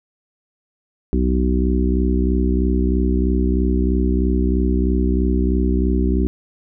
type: harmonic tone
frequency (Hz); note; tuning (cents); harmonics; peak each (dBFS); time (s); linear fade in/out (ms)
63.1; B1; +38; 1 / 3 / 4 / 5 / 6; -17 / -22 / -23 / -24 / -25; 1.13-6.27; 0
effects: none